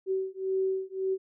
sine beating tone pair, 380 / 381.8 Hz, F#4 / G4, +46 / -46 cents, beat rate 1.8 Hz, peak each -30 dBFS, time 0.06-1.18 s, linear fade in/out 50 ms, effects none

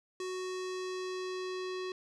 square tone with low-pass filter sweep, 370 Hz, F#4, in tune, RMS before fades -38 dBFS, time 0.2-1.92 s, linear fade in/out 2 ms, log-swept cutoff 7000 to 4500 Hz, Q 1.6, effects none

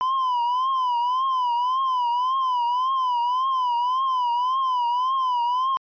triangle tone with vibrato, 1007 Hz, B5, 33 cents sharp, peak -18 dBFS, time 0.01-5.77 s, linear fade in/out 0 ms, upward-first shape triangle, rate 1.8 Hz, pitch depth 120 cents each way, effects resampled to 11025 Hz

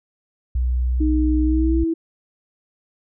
sine tone, 62 Hz, B1, 7 cents sharp, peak -17 dBFS, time 0.55-1.84 s, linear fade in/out 5 ms
sine tone with pitch glide, 309.9 to 327.9 Hz, D#4 to E4, -7 to -9 cents, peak -18 dBFS, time 1-1.94 s, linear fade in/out 10 ms, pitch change +98 cents, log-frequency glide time 1.43-1.77 s
effects none

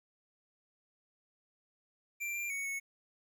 square tone with pitch steps, 2358 / 2378 / 2225 / 2205 Hz, D7 / D7 / C#7 / C#7, +6 / +21 / +6 / -10 cents, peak -36 dBFS, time 2.2-2.8 s, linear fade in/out 20 ms, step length 150 ms, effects 12-bit

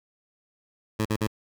15% pulse tone bursts, 108.3 Hz, A2, 27 cents flat, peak -17 dBFS, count 3, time 0.99-1.273 s, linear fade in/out 10 ms, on 65 ms, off 44 ms, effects none

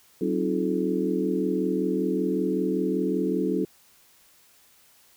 sine tone cluster, 188 / 266.8 / 312.1 / 352 / 431 Hz, F#3 / C4 / D#4 / F4 / A4, +28 / +34 / +5 / +14 / -36 cents, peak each -29 dBFS, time 0.21-3.65 s, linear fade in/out 5 ms, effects white hiss -58 dBFS RMS until 5.16 s

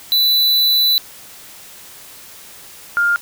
square / sine tone pair in turn, 3978 / 1406.4 Hz, B7 / F6, +12 / +12 cents, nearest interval octave + tritone, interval 1800 cents, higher first, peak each -12 dBFS, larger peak neither, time 0.12-0.98 / 2.97-3.16 s, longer first, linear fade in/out 0 ms, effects white hiss -39 dBFS RMS until 3.21 s

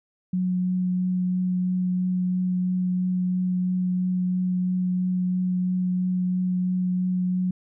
sine tone with vibrato, 182.4 Hz, F#3, 24 cents flat, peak -21 dBFS, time 0.33-7.51 s, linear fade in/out 5 ms, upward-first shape triangle, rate 3 Hz, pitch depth 10 cents each way, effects none

